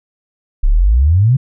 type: exponential sweep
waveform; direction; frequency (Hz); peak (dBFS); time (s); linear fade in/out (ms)
sine; up; 30.87 to 138.5; -7; 0.63-1.37; 10
effects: none